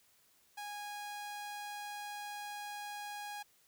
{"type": "tone", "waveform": "sawtooth", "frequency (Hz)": 825, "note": "G#5", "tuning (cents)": -12, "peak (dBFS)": -38, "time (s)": [0.57, 3.43], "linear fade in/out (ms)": 10, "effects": ["white hiss -69 dBFS RMS until 3.67 s"]}